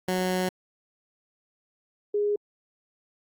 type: tone pair in turn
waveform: 15% pulse / sine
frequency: 184.1 / 413.3 Hz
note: F#3 / G#4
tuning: -8 / -8 cents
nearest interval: octave + major second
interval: 1400 cents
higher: second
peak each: -18 / -22 dBFS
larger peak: first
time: 0.08-0.49 / 2.14-2.36 s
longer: first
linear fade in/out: 5 ms
effects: Opus 48 kbps